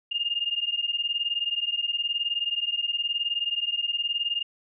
sine beating tone pair, 2816 / 2835 Hz, F7 / F7, +14 / +25 cents, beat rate 19 Hz, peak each -28 dBFS, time 0.11-4.43 s, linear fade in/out 10 ms, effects none

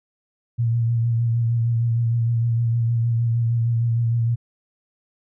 sine tone with vibrato, 116.54 Hz, A#2, in tune, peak -17 dBFS, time 0.58-4.36 s, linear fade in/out 20 ms, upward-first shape sine, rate 6.5 Hz, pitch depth 30 cents each way, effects none

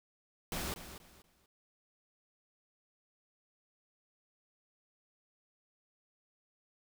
pink noise with echo, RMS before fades -38 dBFS, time 0.52-0.74 s, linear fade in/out 2 ms, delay 240 ms, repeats 3, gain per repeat -11 dB, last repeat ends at 1.46 s, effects none

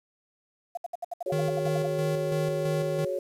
sine tone bursts, 698.5 Hz, F5, in tune, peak -29 dBFS, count 13, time 0.75-1.865 s, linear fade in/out 5 ms, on 23 ms, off 68 ms
sine chord, F# suspended second, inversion none, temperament just, 370 / 416.2 / 555 Hz, F#4 / G#4 / C#5, 0 / +4 / +2 cents, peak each -33 / -35 / -29 dBFS, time 1.26-3.19 s, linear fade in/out 5 ms
square tone with tremolo, 155.56 Hz, D#3, in tune, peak -28 dBFS, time 1.32-3.05 s, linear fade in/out 5 ms, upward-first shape square, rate 3 Hz, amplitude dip 40%
effects resampled to 32000 Hz + 9-bit

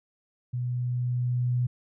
sine tone with level ramp, 123.47 Hz, B2, in tune, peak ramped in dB -27 to -22 dBFS, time 0.53-1.67 s, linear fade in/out 10 ms, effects none

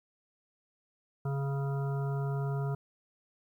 harmonic tone, 138.59 Hz, C#3, in tune, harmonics 1 / 3 / 5 / 7 / 9 / 10, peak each -30 / -40 / -44 / -47 / -49 / -50 dBFS, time 1.25-2.75 s, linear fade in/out 5 ms, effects 11-bit

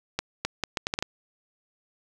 accelerating click train, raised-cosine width 0.2 ms, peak -9 dBFS, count 8, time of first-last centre 0.19-1.025 s, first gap 260 ms, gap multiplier 0.72, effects 7-bit

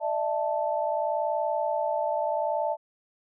sine chord, D suspended second, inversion none, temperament equal with one note detuned, 598.6 / 659.3 / 880 Hz, D5 / E5 / A5, +33 / 0 / 0 cents, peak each -29 dBFS, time 0-2.77 s, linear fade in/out 50 ms, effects none

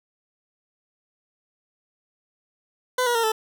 20% pulse tone with pitch steps, 504 / 481.2 / 459.5 / 438.8 Hz, B4 / B4 / A#4 / A4, +35 / -45 / -25 / -5 cents, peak -15 dBFS, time 2.98-3.32 s, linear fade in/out 5 ms, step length 85 ms, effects none

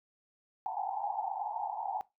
pink band-pass noise, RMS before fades -36 dBFS, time 0.66-2.01 s, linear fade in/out 0 ms, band 750 to 890 Hz, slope 96 dB/octave, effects noise-tail reverb RT60 0.2 s tail -19 dB re dry

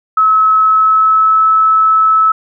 sine tone with pitch glide, 1291 to 1302.2 Hz, E6 to E6, -37 to -22 cents, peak -6 dBFS, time 0.17-2.32 s, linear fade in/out 5 ms, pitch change +15 cents, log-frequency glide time 0.57-1.44 s, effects none

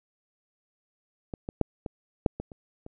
clicks, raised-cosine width 2 ms, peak -21 / -20 / -9 / -20 / -7 / -20 / -30 / -28 dBFS, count 8, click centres 1.338 / 1.489 / 1.613 / 1.862 / 2.262 / 2.4 / 2.518 / 2.864 s, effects none

